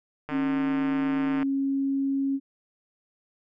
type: click train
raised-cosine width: 0.5 ms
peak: -20 dBFS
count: 173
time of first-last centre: 0.29-1.429 s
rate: 151 Hz
type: tone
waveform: sine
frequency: 273.6 Hz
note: C#4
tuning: 23 cents flat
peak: -23 dBFS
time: 0.3-2.4 s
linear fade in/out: 50 ms
effects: none